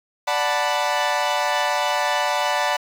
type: chord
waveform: sawtooth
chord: B minor seventh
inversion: first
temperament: equal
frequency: 587.3 / 740 / 880 / 987.8 Hz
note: D5 / F#5 / A5 / B5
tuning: 0 / 0 / 0 / 0 cents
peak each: -21 dBFS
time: 0.27-2.77 s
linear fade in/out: 10 ms
effects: low-pass 6000 Hz 12 dB/octave + 7-bit